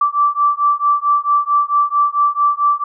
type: beating tone pair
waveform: sine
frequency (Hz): 1163 / 1167.5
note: D6 / D6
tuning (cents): -17 / -11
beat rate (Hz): 4.5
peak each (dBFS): -15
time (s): 0.01-2.84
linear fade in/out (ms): 5
effects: none